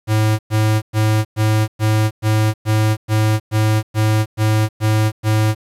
square tone bursts, 108.3 Hz, A2, 27 cents flat, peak -13 dBFS, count 13, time 0.07-5.55 s, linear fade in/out 50 ms, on 320 ms, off 110 ms, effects resampled to 32000 Hz + 7-bit

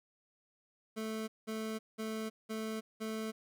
25% pulse tone bursts, 219.6 Hz, A3, 3 cents flat, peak -33 dBFS, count 5, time 0.96-3.32 s, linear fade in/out 20 ms, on 320 ms, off 190 ms, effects none

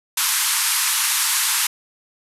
white band-pass noise, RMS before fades -20 dBFS, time 0.17-1.67 s, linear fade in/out 5 ms, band 860 to 13000 Hz, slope 96 dB/octave, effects none

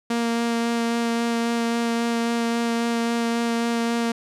sawtooth tone with vibrato, 233.1 Hz, A#3, in tune, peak -17 dBFS, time 0.1-4.12 s, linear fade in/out 5 ms, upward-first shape sine, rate 3.7 Hz, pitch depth 10 cents each way, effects low-pass 9000 Hz 12 dB/octave

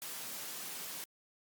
white high-pass noise, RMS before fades -43 dBFS, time 0.02-1.04 s, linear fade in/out 0 ms, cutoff 130 Hz, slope 48 dB/octave, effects Opus 48 kbps

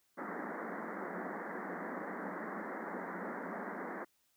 pink band-pass noise, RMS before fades -42 dBFS, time 0.17-4.05 s, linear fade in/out 20 ms, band 180 to 2000 Hz, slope 96 dB/octave, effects white hiss -75 dBFS RMS until 4.36 s

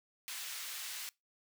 pink high-pass noise, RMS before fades -43 dBFS, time 0.28-1.09 s, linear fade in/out 0 ms, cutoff 2100 Hz, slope 12 dB/octave, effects noise-tail reverb RT60 0.2 s tail -23 dB re dry

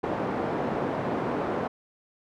pink band-pass noise, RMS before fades -29 dBFS, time 0.03-1.68 s, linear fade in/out 10 ms, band 220 to 940 Hz, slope 12 dB/octave, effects none

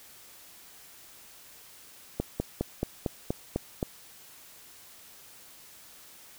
slowing click train, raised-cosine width 2 ms, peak -14 dBFS, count 8, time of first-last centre 2.2-3.828 s, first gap 200 ms, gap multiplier 1.05, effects white hiss -52 dBFS RMS until 6.38 s

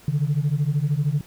sine beating tone pair, 139.8 / 152.8 Hz, C#3 / D#3, +15 / -31 cents, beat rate 13 Hz, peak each -21 dBFS, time 0.08-1.21 s, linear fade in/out 2 ms, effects tanh soft clip ceiling -14 dBFS + pink hiss -50 dBFS RMS until 1.26 s

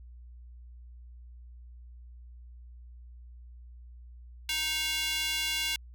square tone with high-pass filter, 311.1 Hz, D#4, in tune, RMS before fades -31 dBFS, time 4.49-5.76 s, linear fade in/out 2 ms, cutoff 2700 Hz, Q 2, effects added 60 Hz sine -46 dBFS peak until 5.94 s

